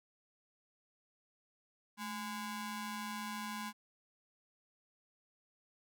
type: ring-modulated tone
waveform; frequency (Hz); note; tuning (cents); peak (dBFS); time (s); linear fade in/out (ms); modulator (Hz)
sawtooth; 618; D#5; -12; -33; 1.97-3.73; 50; 402
effects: none